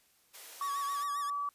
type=high-pass noise; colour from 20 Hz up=white; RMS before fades=-49 dBFS; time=0.33-1.05 s; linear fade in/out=20 ms; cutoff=390 Hz; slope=24 dB/octave
type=tone with pitch glide; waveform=sine; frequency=1129 to 1147.4 Hz; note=C#6 to D6; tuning=+31 to -41 cents; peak=-32 dBFS; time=0.61-1.49 s; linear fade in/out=2 ms; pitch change=+28 cents; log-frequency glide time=0.93-0.99 s
type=tone with vibrato; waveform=10% pulse; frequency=1757 Hz; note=A6; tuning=3 cents flat; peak=-36 dBFS; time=0.62-1.3 s; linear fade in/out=2 ms; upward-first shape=sine; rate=7.5 Hz; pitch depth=130 cents each way
effects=white hiss -68 dBFS RMS until 1.54 s + resampled to 32000 Hz